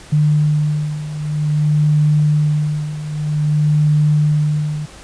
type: beating tone pair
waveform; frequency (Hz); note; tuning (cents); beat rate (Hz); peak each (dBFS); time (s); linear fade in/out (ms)
sine; 150 / 150.52; D3 / D3; +37 / +43; 0.52; -18 / -14; 0.12-4.86; 10
effects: pink hiss -39 dBFS RMS until 5.03 s + resampled to 22050 Hz